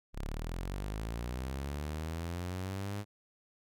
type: linear sweep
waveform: sawtooth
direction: up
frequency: 32.7 to 103.83 Hz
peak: -32 dBFS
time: 0.13-3.05 s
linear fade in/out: 50 ms
effects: none